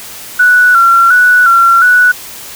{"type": "tone with vibrato", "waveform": "sine", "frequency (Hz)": 1421, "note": "F6", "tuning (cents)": 30, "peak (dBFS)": -3, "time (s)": [0.39, 2.12], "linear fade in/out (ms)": 10, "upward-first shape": "square", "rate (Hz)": 1.4, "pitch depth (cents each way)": 67, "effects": ["white hiss -28 dBFS RMS until 2.55 s"]}